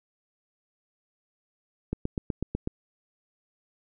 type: click train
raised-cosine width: 3 ms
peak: -15 dBFS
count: 7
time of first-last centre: 1.93-2.674 s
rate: 8.06 Hz
effects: none